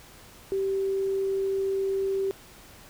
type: tone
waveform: sine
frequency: 388.4 Hz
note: G4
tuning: 16 cents flat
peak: -24 dBFS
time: 0.52-2.31 s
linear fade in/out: 0 ms
effects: pink hiss -50 dBFS RMS until 2.89 s